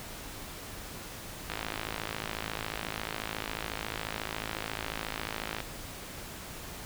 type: click train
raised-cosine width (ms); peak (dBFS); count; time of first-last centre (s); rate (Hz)
0.3; -17; 223; 1.5-5.604; 54.1
effects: pink hiss -43 dBFS RMS until 6.85 s